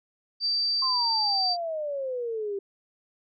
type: tone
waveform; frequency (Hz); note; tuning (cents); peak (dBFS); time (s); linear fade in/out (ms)
sine; 4656; D8; -16; -23; 0.4-1.57; 50
type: exponential sweep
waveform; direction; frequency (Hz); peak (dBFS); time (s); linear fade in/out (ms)
sine; down; 1069 to 390; -28; 0.82-2.59; 5
effects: none